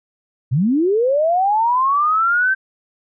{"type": "linear sweep", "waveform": "sine", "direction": "up", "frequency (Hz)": [111.4, 1568], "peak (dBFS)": -13, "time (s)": [0.51, 2.55], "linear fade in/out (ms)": 20, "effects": []}